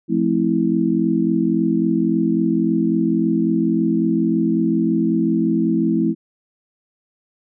sine chord, F major seventh, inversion none, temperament just, 174.61 / 218.3 / 261.9 / 327.4 Hz, F3 / A3 / C4 / E4, 0 / -13 / +2 / -12 cents, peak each -22 / -20 / -22 / -19 dBFS, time 0.08-6.15 s, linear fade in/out 50 ms, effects none

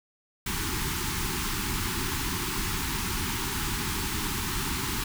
pink band-stop noise, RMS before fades -30 dBFS, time 0.46-5.04 s, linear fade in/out 5 ms, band 410 to 820 Hz, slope 96 dB/octave, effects none

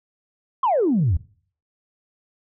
sine exponential sweep, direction down, 1114 to 73.42 Hz, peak -15 dBFS, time 0.63-1.17 s, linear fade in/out 5 ms, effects noise-tail reverb RT60 0.5 s tail -21 dB re dry + tanh soft clip ceiling -12 dBFS

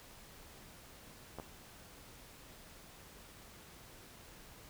clicks, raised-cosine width 1 ms, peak -30 dBFS, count 2, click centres 1.386 / 1.399 s, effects pink hiss -56 dBFS RMS until 4.69 s

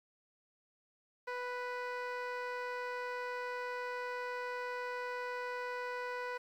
15% pulse tone, 494 Hz, B4, in tune, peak -31 dBFS, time 1.27-6.38 s, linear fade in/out 10 ms, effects low-pass 3000 Hz 12 dB/octave + 11-bit

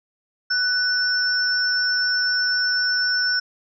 sine tone pair together, 1490 / 5396 Hz, F#6 / E8, +12 / +40 cents, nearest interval octave + minor seventh, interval 2228 cents, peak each -21 dBFS, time 0.5-3.4 s, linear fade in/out 10 ms, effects none

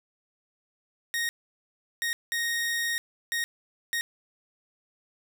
sawtooth tone bursts at uneven times, 1864.7 Hz, A#6, in tune, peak -23 dBFS, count 5, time 1.14-1.29 / 2.02-2.13 / 2.32-2.98 / 3.32-3.44 / 3.93-4.01 s, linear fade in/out 0 ms, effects none

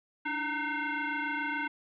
sine tone with frequency modulation, 291 Hz, D4, 16 cents flat, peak -30 dBFS, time 0.25-1.68 s, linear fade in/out 10 ms, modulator 609 Hz, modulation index 3.5, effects none

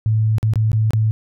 sine tone with dropouts, 109.5 Hz, A2, 8 cents flat, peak -13 dBFS, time 0.06-1.11 s, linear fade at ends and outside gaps 0 ms, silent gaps 0.383-0.429 / 0.536-0.557 / 0.717-0.731 / 0.907-0.934 s, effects none

